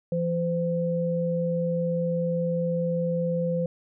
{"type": "tone pair together", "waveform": "sine", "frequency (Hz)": [169.3, 512.9], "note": ["E3", "C5"], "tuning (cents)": [46, -35], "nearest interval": "octave + perfect fifth", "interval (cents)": 1919, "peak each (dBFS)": -26, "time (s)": [0.12, 3.66], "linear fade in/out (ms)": 2, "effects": []}